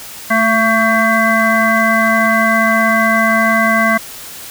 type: harmonic tone with a mistuned harmonic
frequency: 224.6 Hz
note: A3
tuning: 36 cents sharp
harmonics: 1 / 3 / 5 / 7 / 9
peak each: -16 / -16 / -16 / -16 / -16 dBFS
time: 0.3-3.98 s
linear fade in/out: 10 ms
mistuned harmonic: 1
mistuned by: -30 cents
effects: white hiss -31 dBFS RMS until 4.5 s